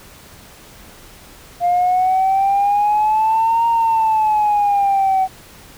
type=exponential two-way sweep; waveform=sine; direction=up then down; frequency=698.5 to 930 to 753 Hz; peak=-11 dBFS; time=1.6-5.28 s; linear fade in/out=50 ms; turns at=3.67 s; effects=tanh soft clip ceiling -9 dBFS + pink hiss -42 dBFS RMS until 5.77 s